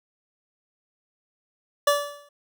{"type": "tone with exponential decay", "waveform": "25% pulse", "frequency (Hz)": 578, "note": "D5", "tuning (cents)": -28, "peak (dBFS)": -11, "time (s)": [1.87, 2.29], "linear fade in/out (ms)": 5, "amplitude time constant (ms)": 91, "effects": []}